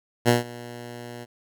10% pulse tone with ADSR envelope, 120 Hz, B2, 49 cents flat, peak -6 dBFS, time 0.25-1.26 s, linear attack 34 ms, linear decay 150 ms, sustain -22 dB, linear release 32 ms, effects none

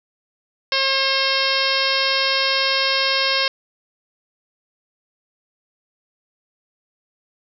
harmonic tone with a mistuned harmonic, 538 Hz, C5, 48 cents sharp, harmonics 1 / 2 / 3 / 4 / 5 / 6 / 7 / 8 / 9 / 10, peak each -26 / -26 / -26 / -26 / -26 / -26 / -26 / -26 / -26 / -26 dBFS, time 0.72-3.48 s, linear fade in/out 2 ms, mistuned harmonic 6, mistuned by -27 cents, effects none

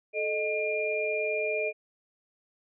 sine tone cluster, 435.1 / 618 / 2403 Hz, A4 / D#5 / D7, -19 / -12 / +39 cents, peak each -31 dBFS, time 0.13-1.73 s, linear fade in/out 50 ms, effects none

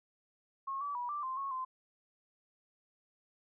sine tone with pitch steps, 1086 / 1150 / 972 / 1175 / 1044 / 1098 / 1035 Hz, C#6 / D6 / B5 / D6 / C6 / C#6 / C6, -36 / -37 / -28 / +1 / -4 / -17 / -19 cents, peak -35 dBFS, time 0.67-1.65 s, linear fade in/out 10 ms, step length 140 ms, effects none

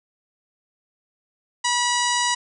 harmonic tone, 971 Hz, B5, 30 cents flat, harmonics 1 / 2 / 3 / 4 / 5 / 6 / 7 / 8 / 9, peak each -23 / -26 / -28 / -29 / -30 / -31 / -31 / -32 / -33 dBFS, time 1.64-2.35 s, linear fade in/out 10 ms, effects none

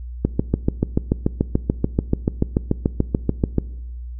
click train, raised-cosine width 3 ms, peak -3 dBFS, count 24, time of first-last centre 0.25-3.583 s, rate 6.9 Hz, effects noise-tail reverb RT60 1.0 s tail -21 dB re dry + added 60 Hz sine -29 dBFS peak until 4.19 s

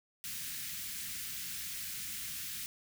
white band-stop noise, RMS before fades -41 dBFS, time 0.24-2.66 s, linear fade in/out 0 ms, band 240 to 1600 Hz, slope 24 dB/octave, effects none

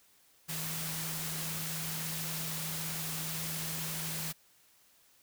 sine tone in noise, 160 Hz, D#3, 49 cents sharp, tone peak -41 dBFS, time 0.48-4.33 s, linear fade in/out 20 ms, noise white, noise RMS -38 dBFS, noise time 0.48-4.33 s, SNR -6 dB, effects white hiss -65 dBFS RMS until 5.22 s

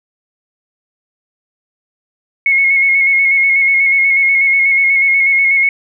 sine tone with vibrato, 2179 Hz, C#7, 30 cents flat, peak -8 dBFS, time 2.46-5.69 s, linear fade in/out 2 ms, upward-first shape square, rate 8.2 Hz, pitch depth 23 cents each way, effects none

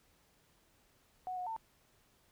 sine tone with pitch steps, 738 / 727 / 897 Hz, F#5 / F#5 / A5, -5 / -31 / +33 cents, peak -37 dBFS, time 1.27-1.564 s, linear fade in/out 0 ms, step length 98 ms, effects pink hiss -70 dBFS RMS until 2.31 s

